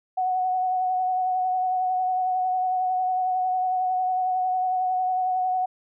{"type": "tone with vibrato", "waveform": "sine", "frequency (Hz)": 740, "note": "F#5", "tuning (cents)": 0, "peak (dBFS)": -21, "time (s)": [0.17, 5.66], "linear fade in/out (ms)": 10, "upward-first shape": "sine", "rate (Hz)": 11, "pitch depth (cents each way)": 20, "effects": []}